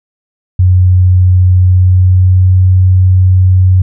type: tone with pitch glide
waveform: sine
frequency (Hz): 91.4 to 92.62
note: F#2 to F#2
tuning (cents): -21 to +2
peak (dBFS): -3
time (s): 0.59-3.82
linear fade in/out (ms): 5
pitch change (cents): +23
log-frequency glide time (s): 1.57-2.59
effects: none